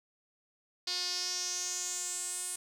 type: tone with band-pass filter sweep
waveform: sawtooth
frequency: 360.1 Hz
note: F#4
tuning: 47 cents flat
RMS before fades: -36 dBFS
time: 0.87-2.56 s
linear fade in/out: 5 ms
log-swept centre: 4600 to 9100 Hz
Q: 5
effects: none